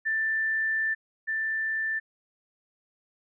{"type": "tone pair in turn", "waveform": "sine", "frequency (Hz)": [1772, 1772], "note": ["A6", "A6"], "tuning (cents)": [12, 12], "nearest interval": "unison", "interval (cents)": 0, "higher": "neither", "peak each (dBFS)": [-24, -26], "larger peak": "first", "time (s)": [[0.05, 0.95], [1.27, 2]], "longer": "first", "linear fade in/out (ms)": 20, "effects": []}